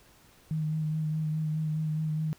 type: tone with vibrato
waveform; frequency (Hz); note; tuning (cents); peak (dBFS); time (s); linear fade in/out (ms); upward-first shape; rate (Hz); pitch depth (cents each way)
sine; 155.56; D#3; 0; -27; 0.51-2.33; 0; sine; 4.8; 21
effects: pink hiss -59 dBFS RMS until 2.38 s